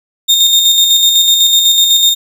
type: tone with tremolo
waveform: 35% pulse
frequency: 3661 Hz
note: A#7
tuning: 32 cents flat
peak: -3 dBFS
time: 0.28-2.15 s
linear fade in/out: 20 ms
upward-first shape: square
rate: 8 Hz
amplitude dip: 35%
effects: none